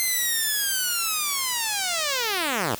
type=linear sweep; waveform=5% pulse; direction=down; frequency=2094 to 92.5 Hz; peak=-12 dBFS; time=0-2.75 s; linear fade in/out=0 ms; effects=white hiss -39 dBFS RMS until 2.79 s